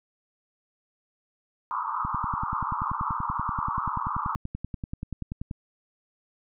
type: band-pass noise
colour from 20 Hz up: white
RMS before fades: -30 dBFS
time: 1.71-4.35 s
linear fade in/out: 0 ms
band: 890 to 1300 Hz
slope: 96 dB/octave
type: click train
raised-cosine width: 5 ms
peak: -20 dBFS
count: 37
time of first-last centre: 2.05-5.512 s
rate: 10.4 Hz
effects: none